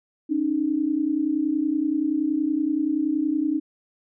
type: tone pair together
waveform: sine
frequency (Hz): 277.2 / 307.8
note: C#4 / D#4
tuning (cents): 0 / -19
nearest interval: major second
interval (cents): 181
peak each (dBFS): -25 / -22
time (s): 0.29-3.6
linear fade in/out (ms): 20
effects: none